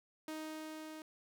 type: tone with level ramp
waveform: sawtooth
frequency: 312.3 Hz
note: D#4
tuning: 7 cents sharp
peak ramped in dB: -37 to -43 dBFS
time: 0.28-1.02 s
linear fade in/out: 2 ms
effects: none